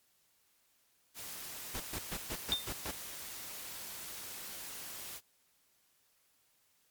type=noise; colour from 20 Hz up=white; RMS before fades=-45 dBFS; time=1.14-5.21 s; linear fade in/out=50 ms
type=noise bursts; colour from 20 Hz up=pink; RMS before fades=-39 dBFS; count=7; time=1.74-2.915 s; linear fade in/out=10 ms; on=65 ms; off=120 ms
type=tone with exponential decay; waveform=sine; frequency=3618 Hz; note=A7; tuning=48 cents sharp; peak=-25 dBFS; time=2.52-2.7 s; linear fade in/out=0 ms; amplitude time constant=37 ms
effects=white hiss -72 dBFS RMS until 6.9 s + MP3 96 kbps